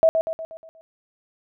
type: tone with echo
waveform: sine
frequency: 648 Hz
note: E5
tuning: 30 cents flat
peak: -11 dBFS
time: 0.03-0.09 s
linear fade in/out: 0 ms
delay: 120 ms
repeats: 6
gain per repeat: -6 dB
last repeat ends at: 0.81 s
effects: none